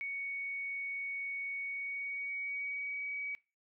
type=tone with pitch glide; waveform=sine; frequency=2229 to 2268 Hz; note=C#7 to C#7; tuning=+9 to +39 cents; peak=-36 dBFS; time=0.01-3.35 s; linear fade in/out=0 ms; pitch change=+30 cents; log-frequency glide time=1.61-3.05 s; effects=noise-tail reverb RT60 0.3 s tail -21 dB re dry